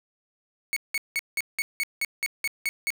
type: tone bursts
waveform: 40% pulse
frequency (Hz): 2217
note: C#7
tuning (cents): 0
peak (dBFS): -23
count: 11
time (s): 0.73-2.904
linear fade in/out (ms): 0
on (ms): 34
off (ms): 180
effects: 10-bit